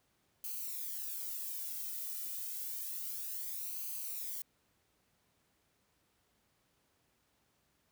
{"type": "noise with flanger", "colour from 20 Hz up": "violet", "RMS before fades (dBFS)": -41, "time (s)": [0.44, 4.42], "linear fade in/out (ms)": 2, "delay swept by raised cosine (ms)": [0.55, 1.85], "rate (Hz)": 0.29, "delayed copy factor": -0.75, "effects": ["pink hiss -75 dBFS RMS until 7.91 s", "high-pass 60 Hz 12 dB/octave"]}